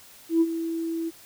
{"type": "tone with ADSR envelope", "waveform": "sine", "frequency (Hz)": 329.6, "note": "E4", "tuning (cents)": 0, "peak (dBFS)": -14, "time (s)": [0.29, 1.11], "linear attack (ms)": 120, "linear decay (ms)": 45, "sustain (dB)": -12, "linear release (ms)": 30, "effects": ["tanh soft clip ceiling -12 dBFS", "white hiss -50 dBFS RMS until 1.25 s"]}